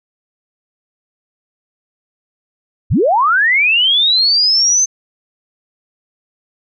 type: linear sweep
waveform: sine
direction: up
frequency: 45.34 to 6272 Hz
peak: -9 dBFS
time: 2.9-4.86 s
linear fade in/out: 20 ms
effects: none